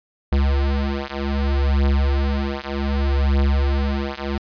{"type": "beating tone pair", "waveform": "square", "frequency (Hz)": [69, 69.65], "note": ["C#2", "C#2"], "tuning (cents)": [-7, 9], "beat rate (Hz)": 0.65, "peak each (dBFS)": -21, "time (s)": [0.32, 4.38], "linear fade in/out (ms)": 5, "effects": ["resampled to 11025 Hz"]}